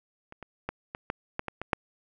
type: clicks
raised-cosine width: 0.5 ms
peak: -29 / -26 / -16 / -20 / -14 / -14 / -18 / -19 / -8 dBFS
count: 9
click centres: 0.324 / 0.427 / 0.69 / 0.949 / 1.101 / 1.394 / 1.483 / 1.616 / 1.732 s
effects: none